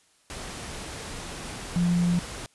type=tone in noise; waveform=sine; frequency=174.61 Hz; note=F3; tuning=in tune; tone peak=-20 dBFS; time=1.76-2.19 s; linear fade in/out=0 ms; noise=pink; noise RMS=-37 dBFS; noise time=0.3-2.46 s; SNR=+14 dB; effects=white hiss -63 dBFS RMS until 2.54 s + resampled to 24000 Hz